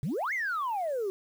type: exponential two-way sweep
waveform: sine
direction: up then down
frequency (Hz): 124.1 to 2202 to 373.4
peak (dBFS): -27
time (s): 0.03-1.1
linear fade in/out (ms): 0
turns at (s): 0.33
effects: tanh soft clip ceiling -25 dBFS + 9-bit